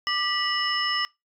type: tone cluster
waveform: sine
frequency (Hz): 1186 / 1954 / 2935 / 5250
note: D6 / B6 / F#7 / E8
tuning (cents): +17 / -19 / -15 / -8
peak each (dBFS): -28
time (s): 0.07-1.05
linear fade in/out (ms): 0
effects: noise-tail reverb RT60 0.2 s tail -23 dB re dry + tanh soft clip ceiling -12 dBFS